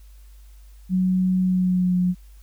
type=tone with pitch glide; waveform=sine; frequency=185 to 180.25 Hz; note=F#3 to F#3; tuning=0 to -45 cents; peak=-17 dBFS; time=0.89-2.15 s; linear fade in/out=50 ms; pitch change=-45 cents; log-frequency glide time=1.42-1.99 s; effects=added 50 Hz sine -43 dBFS peak until 2.42 s + white hiss -60 dBFS RMS until 2.42 s